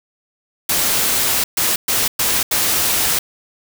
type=noise bursts at uneven times; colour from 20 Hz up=white; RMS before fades=-17 dBFS; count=5; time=0.69-1.44 / 1.57-1.76 / 1.88-2.08 / 2.19-2.43 / 2.51-3.19 s; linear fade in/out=5 ms; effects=none